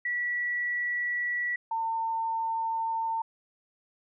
sine tone pair in turn, 1945 / 903.2 Hz, B6 / A5, -27 / +45 cents, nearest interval octave + minor second, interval 1328 cents, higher first, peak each -27 dBFS, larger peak neither, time 0.05-1.56 / 1.71-3.22 s, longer neither, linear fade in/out 5 ms, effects none

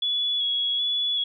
sine tone with vibrato, 3379 Hz, G#7, 29 cents sharp, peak -22 dBFS, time 0.02-1.24 s, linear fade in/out 5 ms, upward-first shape square, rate 1.3 Hz, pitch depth 19 cents each way, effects none

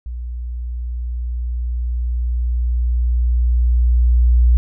sine tone with level ramp, 60 Hz, B1, 49 cents flat, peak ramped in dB -24 to -8 dBFS, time 0.06-4.57 s, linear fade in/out 0 ms, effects none

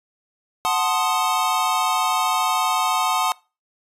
square chord, F# diminished seventh, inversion none, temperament equal, 740 / 880 / 1046.5 / 1244.5 Hz, F#5 / A5 / C6 / Eb6, 0 / 0 / 0 / 0 cents, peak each -25 dBFS, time 0.65-3.32 s, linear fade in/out 0 ms, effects noise-tail reverb RT60 0.3 s tail -23 dB re dry + resampled to 32000 Hz

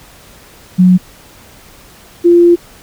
sine tone pair in turn, 182.5 / 345.8 Hz, F#3 / F4, -24 / -17 cents, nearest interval major seventh, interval 1107 cents, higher second, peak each -3 dBFS, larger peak neither, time 0.78-0.98 / 2.24-2.56 s, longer second, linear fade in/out 20 ms, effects pink hiss -40 dBFS RMS until 2.82 s

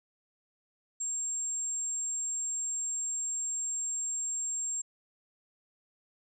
sine tone, 7459 Hz, A#8, in tune, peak -31 dBFS, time 1-4.82 s, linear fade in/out 10 ms, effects none

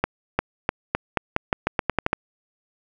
accelerating click train, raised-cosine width 0.5 ms, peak -4 dBFS, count 13, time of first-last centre 0.04-2.131 s, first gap 350 ms, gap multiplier 0.86, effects none

